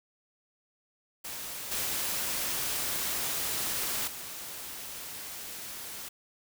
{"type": "noise with level steps", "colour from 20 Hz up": "white", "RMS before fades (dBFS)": [-39, -32, -41], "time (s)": [1.24, 6.09], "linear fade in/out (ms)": 10, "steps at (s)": [1.71, 4.07], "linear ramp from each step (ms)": 10, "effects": []}